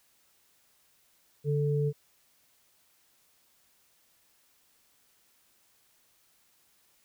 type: tone pair together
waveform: sine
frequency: 145.06 / 440 Hz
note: D3 / A4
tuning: -21 / 0 cents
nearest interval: octave + perfect fifth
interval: 1921 cents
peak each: -26 / -30 dBFS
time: 1.44-1.93 s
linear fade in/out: 50 ms
effects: white hiss -67 dBFS RMS until 7.04 s